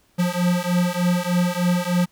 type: beating tone pair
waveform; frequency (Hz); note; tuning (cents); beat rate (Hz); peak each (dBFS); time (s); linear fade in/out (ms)
square; 175.8 / 179.1; F3 / F3; +12 / +44; 3.3; -22; 0.18-2.06; 20
effects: pink hiss -61 dBFS RMS until 2.11 s